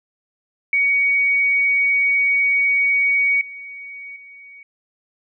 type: tone with level steps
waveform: sine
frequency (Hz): 2246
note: C#7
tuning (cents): +22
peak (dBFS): -14 / -32 / -39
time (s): 0.73-4.63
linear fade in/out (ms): 2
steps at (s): 3.41 / 4.16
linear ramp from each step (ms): 2
effects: none